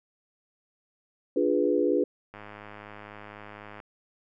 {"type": "chord", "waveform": "sine", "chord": "D diminished seventh", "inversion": "none", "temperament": "equal with one note detuned", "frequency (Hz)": [293.7, 351, 415.3, 493.9], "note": ["D4", "F4", "Ab4", "Cb5"], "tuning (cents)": [0, 9, 0, 0], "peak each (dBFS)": -27, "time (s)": [1.36, 2.04], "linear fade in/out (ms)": 5}
{"type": "click train", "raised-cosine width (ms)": 0.5, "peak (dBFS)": -28, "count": 153, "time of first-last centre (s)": [2.34, 3.802], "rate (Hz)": 104}
{"effects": []}